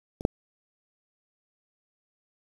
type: clicks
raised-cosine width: 2 ms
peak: -24 / -6 dBFS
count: 2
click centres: 0.209 / 0.251 s
effects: 7-bit